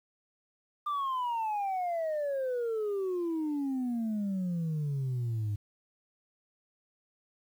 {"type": "exponential sweep", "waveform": "sine", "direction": "down", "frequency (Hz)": [1200, 101.1], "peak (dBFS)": -27, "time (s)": [0.86, 5.56], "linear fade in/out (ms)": 10, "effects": ["tanh soft clip ceiling -28 dBFS", "10-bit"]}